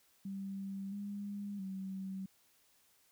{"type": "tone with pitch steps", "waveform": "sine", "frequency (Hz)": [195.3, 202.7, 191.3], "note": ["G3", "G#3", "G3"], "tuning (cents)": [-6, -42, -42], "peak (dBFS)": -39, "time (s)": [0.25, 2.26], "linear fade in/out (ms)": 5, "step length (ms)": 670, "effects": ["white hiss -70 dBFS RMS until 3.11 s"]}